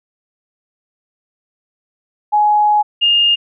sine tone pair in turn, 839 / 2828 Hz, G#5 / F7, +17 / +21 cents, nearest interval octave + major sixth, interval 2104 cents, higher second, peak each -9 dBFS, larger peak neither, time 2.32-2.83 / 3.01-3.36 s, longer first, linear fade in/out 20 ms, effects none

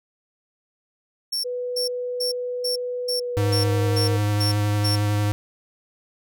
40% pulse tone bursts, 5450 Hz, F8, 43 cents flat, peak -22 dBFS, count 9, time 1.32-4.96 s, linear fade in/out 10 ms, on 120 ms, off 320 ms
sine tone with pitch glide, 493.9 to 470.5 Hz, B4 to A#4, 0 to +16 cents, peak -25 dBFS, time 1.44-4.18 s, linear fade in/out 20 ms, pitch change -84 cents, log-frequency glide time 3.09-4.02 s
square tone with vibrato, 103.83 Hz, G#2, in tune, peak -20 dBFS, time 3.37-5.32 s, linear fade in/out 0 ms, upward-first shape triangle, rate 11 Hz, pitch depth 16 cents each way
effects none

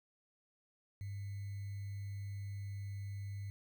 sine tone with sample-and-hold, 99.8 Hz, G2, 32 cents sharp, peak -40 dBFS, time 1.01-3.5 s, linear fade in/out 0 ms, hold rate 2100 Hz, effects none

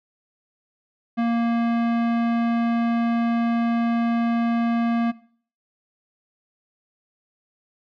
sine tone with tanh clipping, 233.1 Hz, A#3, in tune, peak -21 dBFS, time 1.17-5.12 s, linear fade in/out 20 ms, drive 18 dB, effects noise-tail reverb RT60 0.5 s tail -19 dB re dry

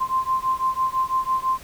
sine beating tone pair, 1042 / 1048 Hz, C6 / C6, -7 / +2 cents, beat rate 6 Hz, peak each -23 dBFS, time 0-1.59 s, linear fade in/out 20 ms, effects pink hiss -44 dBFS RMS until 1.63 s

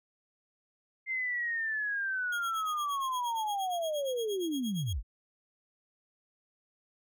sine linear sweep, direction down, 2099 to 36.27 Hz, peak -30 dBFS, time 1.06-5.03 s, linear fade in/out 50 ms
sawtooth tone with tremolo, 3282 Hz, G#7, 21 cents flat, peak -35 dBFS, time 2.32-4.93 s, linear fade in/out 5 ms, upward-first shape sine, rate 8.6 Hz, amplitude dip 95%
effects none

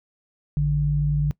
sine tone pair together, 55.53 / 146.83 Hz, A1 / D3, +17 / 0 cents, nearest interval octave + perfect fourth, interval 1683 cents, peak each -26 / -19 dBFS, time 0.57-1.31 s, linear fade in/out 0 ms, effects noise-tail reverb RT60 0.1 s tail -21 dB re dry

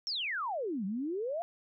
sine exponential two-way sweep, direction down then up, 5640 to 183.9 to 713 Hz, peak -32 dBFS, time 0.07-1.42 s, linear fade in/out 0 ms, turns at 0.85 s, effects none

